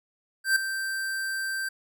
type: tone with ADSR envelope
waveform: square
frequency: 1565 Hz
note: G6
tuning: 3 cents flat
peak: -18 dBFS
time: 0.44-1.69 s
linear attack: 120 ms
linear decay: 5 ms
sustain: -11 dB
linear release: 8 ms
effects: none

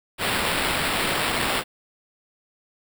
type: noise with sample-and-hold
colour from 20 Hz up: white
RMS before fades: -24 dBFS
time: 0.18-1.64 s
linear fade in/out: 50 ms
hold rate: 6300 Hz
effects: none

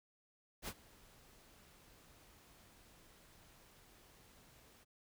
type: noise with ADSR envelope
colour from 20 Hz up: pink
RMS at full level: -42 dBFS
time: 0.62-4.85 s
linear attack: 57 ms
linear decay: 55 ms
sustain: -22 dB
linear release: 27 ms
effects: none

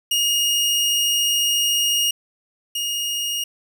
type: tone pair in turn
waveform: sawtooth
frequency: 2859 / 2859 Hz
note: F7 / F7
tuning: +40 / +40 cents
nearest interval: unison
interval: 0 cents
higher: neither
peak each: -14 / -19 dBFS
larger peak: first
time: 0.11-2.11 / 2.75-3.44 s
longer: first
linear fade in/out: 5 ms
effects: none

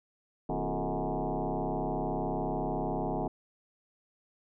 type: tone with frequency modulation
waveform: sine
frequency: 233.1 Hz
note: A#3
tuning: in tune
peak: -29 dBFS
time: 0.49-3.28 s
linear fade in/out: 5 ms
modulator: 100 Hz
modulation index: 6.3
effects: none

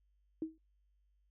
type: tone with exponential decay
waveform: sine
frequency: 318.9 Hz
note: D#4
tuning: 43 cents sharp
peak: -31 dBFS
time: 0.42-0.58 s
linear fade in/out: 2 ms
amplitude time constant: 34 ms
effects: noise-tail reverb RT60 0.2 s tail -23 dB re dry + added 50 Hz sine -70 dBFS peak until 1.3 s

